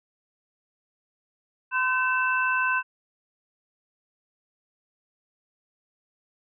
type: tone cluster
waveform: sine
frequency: 1022 / 1532 / 2654 Hz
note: C6 / G6 / E7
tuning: -41 / -40 / +11 cents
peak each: -26 / -24 / -29 dBFS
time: 1.71-2.83 s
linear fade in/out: 50 ms
effects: none